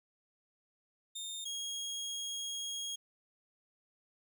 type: tone pair in turn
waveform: 25% pulse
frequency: 3639 / 3281 Hz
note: A#7 / G#7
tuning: -42 / -22 cents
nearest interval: major second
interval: 180 cents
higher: first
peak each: -36 / -34 dBFS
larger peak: second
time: 1.15-1.45 / 1.45-2.96 s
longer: second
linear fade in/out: 10 ms
effects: none